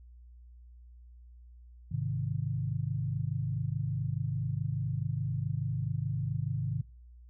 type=chord; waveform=sine; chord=Ab major; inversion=none; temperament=equal; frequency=103.83 / 130.81 / 155.56 Hz; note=Ab2 / C3 / Eb3; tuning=0 / 0 / 0 cents; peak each=-35 / -33 / -35 dBFS; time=1.91-6.82 s; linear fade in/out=10 ms; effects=noise-tail reverb RT60 0.4 s tail -26 dB re dry + added 60 Hz sine -50 dBFS peak until 7.29 s